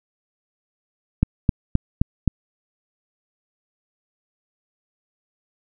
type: click train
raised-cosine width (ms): 5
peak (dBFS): -3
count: 5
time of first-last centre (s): 1.23-2.277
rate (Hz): 3.82
effects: none